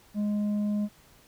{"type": "tone with tanh clipping", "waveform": "triangle", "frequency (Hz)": 207.7, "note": "G#3", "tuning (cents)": 0, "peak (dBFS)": -26, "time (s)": [0.14, 0.89], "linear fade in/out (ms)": 50, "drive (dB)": 9, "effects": ["pink hiss -58 dBFS RMS until 1.27 s"]}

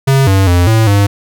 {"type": "tone with pitch steps", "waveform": "square", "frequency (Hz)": [135.5, 96.6, 88.1, 111.5, 100.9], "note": ["C#3", "G2", "F2", "A2", "G#2"], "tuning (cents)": [-39, -25, 16, 23, -49], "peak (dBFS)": -7, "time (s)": [0.07, 1.07], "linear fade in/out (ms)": 10, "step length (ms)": 200, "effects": []}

